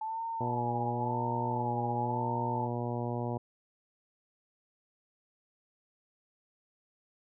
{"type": "tone with vibrato", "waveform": "sine", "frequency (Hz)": 867, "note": "A5", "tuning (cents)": -26, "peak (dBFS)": -33, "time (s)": [0.01, 2.67], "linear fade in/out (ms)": 5, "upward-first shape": "sine", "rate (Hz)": 0.95, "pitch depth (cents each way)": 90}
{"type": "harmonic tone", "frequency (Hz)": 120.2, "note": "B2", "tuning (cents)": -46, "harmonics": [1, 2, 3, 4, 5, 6, 7, 8], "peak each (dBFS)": [-35, -38, -40, -41, -42, -43, -43, -44], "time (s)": [0.4, 3.38], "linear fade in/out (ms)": 10}
{"effects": []}